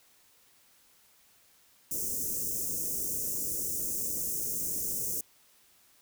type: band-stop noise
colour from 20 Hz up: white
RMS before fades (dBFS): -33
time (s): 1.91-5.21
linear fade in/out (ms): 5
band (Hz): 520 to 5900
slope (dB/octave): 48
effects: white hiss -63 dBFS RMS until 6.01 s